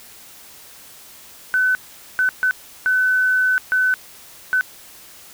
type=tone bursts at uneven times; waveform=sine; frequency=1510 Hz; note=F#6; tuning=35 cents sharp; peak=-14 dBFS; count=6; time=1.54-1.75 / 2.19-2.29 / 2.43-2.51 / 2.86-3.58 / 3.72-3.94 / 4.53-4.61 s; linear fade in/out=0 ms; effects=white hiss -43 dBFS RMS until 5.33 s